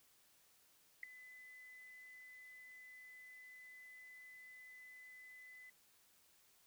sine tone with ADSR envelope, 2011 Hz, B6, 31 cents sharp, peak -37 dBFS, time 1.03-5.7 s, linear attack 4 ms, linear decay 4 ms, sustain -18 dB, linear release 5 ms, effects white hiss -71 dBFS RMS until 6.66 s

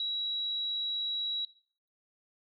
sine tone, 3884 Hz, B7, 30 cents flat, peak -30 dBFS, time 0-1.45 s, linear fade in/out 2 ms, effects noise-tail reverb RT60 0.5 s tail -19 dB re dry

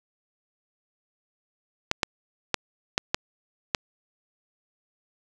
clicks, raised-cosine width 0.2 ms, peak -4 dBFS, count 6, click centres 1.914 / 2.032 / 2.543 / 2.979 / 3.145 / 3.748 s, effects none

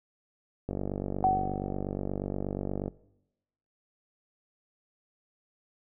click train, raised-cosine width 2 ms, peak -19 dBFS, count 107, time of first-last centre 0.69-2.88 s, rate 48.4 Hz
sine tone with exponential decay, 753 Hz, F#5, 30 cents sharp, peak -19 dBFS, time 1.24-1.93 s, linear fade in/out 1 ms, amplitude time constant 150 ms
effects noise-tail reverb RT60 0.9 s tail -20 dB re dry

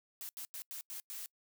blue noise bursts at uneven times, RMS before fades -44 dBFS, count 6, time 0.21-0.29 / 0.37-0.45 / 0.54-0.62 / 0.71-0.81 / 0.9-1 / 1.1-1.26 s, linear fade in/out 0 ms, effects noise-tail reverb RT60 0.1 s tail -26 dB re dry

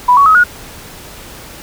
sine tone with pitch steps, 987.8 / 1121.7 / 1273.6 / 1446.2 Hz, B5 / C#6 / D#6 / F#6, 0 / +20 / +40 / -40 cents, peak -4 dBFS, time 0.08-0.44 s, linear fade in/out 10 ms, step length 90 ms, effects pink hiss -33 dBFS RMS until 1.62 s

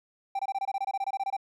triangle tone bursts, 784 Hz, G5, in tune, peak -25 dBFS, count 16, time 0.35-1.367 s, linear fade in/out 5 ms, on 42 ms, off 23 ms, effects none

